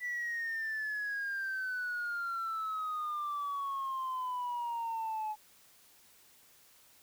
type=exponential sweep; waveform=sine; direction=down; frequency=1975.5 to 849 Hz; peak=-32 dBFS; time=0-5.36 s; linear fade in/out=50 ms; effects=tanh soft clip ceiling -31 dBFS + white hiss -62 dBFS RMS until 7.02 s